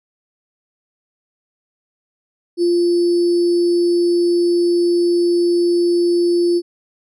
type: tone with sample-and-hold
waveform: sine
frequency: 347.3 Hz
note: F4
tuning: 10 cents flat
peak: -12 dBFS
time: 2.57-6.62 s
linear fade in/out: 50 ms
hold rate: 4900 Hz
effects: low-pass 8000 Hz 12 dB/octave